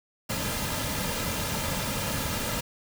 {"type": "noise with comb filter", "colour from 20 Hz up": "pink", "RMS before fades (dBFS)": -30, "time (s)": [0.29, 2.61], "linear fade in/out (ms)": 10, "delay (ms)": 2.7, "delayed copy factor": -0.55, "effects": []}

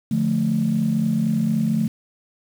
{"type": "chord", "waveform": "sine", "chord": "D minor", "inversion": "none", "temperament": "just", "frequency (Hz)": [146.83, 176.2, 220.2], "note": ["D3", "F3", "A3"], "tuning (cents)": [0, 16, 2], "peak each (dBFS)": [-24, -23, -19], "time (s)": [0.11, 1.88], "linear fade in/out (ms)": 5, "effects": ["tanh soft clip ceiling -10 dBFS", "7-bit"]}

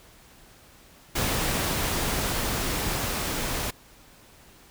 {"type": "noise with level ramp", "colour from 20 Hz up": "pink", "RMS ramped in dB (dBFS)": [-26, -29], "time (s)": [1.15, 3.71], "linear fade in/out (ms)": 10, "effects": ["pink hiss -53 dBFS RMS until 4.7 s"]}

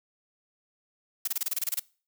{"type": "noise bursts", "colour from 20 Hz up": "blue", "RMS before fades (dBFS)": -28, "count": 11, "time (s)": [1.25, 1.796], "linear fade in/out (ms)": 5, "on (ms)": 26, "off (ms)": 26, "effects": ["noise-tail reverb RT60 0.4 s tail -23 dB re dry"]}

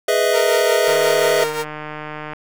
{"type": "chord", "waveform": "square", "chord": "E major seventh", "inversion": "first", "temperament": "equal with one note detuned", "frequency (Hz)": [415.3, 496.2, 622.3, 659.3], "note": ["G#4", "B4", "D#5", "E5"], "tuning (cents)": [0, 8, 0, 0], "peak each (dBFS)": -21, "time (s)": [0.08, 1.44], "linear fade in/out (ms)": 5}
{"type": "tone with tremolo", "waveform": "sawtooth", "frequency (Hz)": 461.9, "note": "A#4", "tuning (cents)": -16, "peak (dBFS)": -14, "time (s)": [0.32, 1.65], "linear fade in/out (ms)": 50, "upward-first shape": "triangle", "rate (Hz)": 5.6, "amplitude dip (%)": 65}
{"type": "click train", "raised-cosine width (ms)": 0.5, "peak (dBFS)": -15, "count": 222, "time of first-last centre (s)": [0.88, 2.334], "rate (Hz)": 152}
{"effects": []}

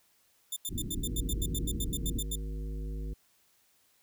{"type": "tone bursts", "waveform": "10% pulse", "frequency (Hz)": 3563, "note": "A7", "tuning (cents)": 21, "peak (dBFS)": -25, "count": 15, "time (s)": [0.52, 2.356], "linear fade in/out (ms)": 5, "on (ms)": 44, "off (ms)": 84}
{"type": "low-pass noise", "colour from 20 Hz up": "pink", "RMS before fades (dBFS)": -36, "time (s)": [0.68, 2.22], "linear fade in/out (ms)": 50, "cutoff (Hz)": 350, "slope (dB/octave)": 48}
{"type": "harmonic tone", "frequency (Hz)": 51.91, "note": "G#1", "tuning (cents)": 0, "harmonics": [1, 3, 5, 7, 9], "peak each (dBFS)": [-34, -44, -48, -51, -53], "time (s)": [1.03, 3.14], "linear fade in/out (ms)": 10}
{"effects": ["white hiss -68 dBFS RMS until 4.02 s"]}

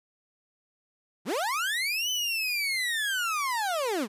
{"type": "linear two-way sweep", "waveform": "30% pulse", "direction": "up then down", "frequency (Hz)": [138.59, 3047, 185.9], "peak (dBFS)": -24, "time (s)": [1.25, 4.08], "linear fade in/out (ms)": 50, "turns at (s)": 2.1, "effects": ["resampled to 32000 Hz"]}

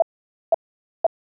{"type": "tone bursts", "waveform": "sine", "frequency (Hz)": 662, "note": "E5", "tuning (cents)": 7, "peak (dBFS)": -11, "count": 3, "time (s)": [0, 1.066], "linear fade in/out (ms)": 2, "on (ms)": 22, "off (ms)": 500, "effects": []}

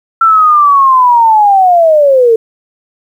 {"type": "linear sweep", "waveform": "sine", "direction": "down", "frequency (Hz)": [1349, 440], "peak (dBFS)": -3, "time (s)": [0.21, 2.36], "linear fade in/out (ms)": 5, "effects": ["7-bit"]}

